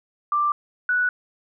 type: tone pair in turn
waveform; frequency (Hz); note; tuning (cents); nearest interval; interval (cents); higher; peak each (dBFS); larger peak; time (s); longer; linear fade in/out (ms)
sine; 1180 / 1476; D6 / F#6; +8 / -5; major third; 387; second; -18; neither; 0.32-0.52 / 0.89-1.09; neither; 2
effects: none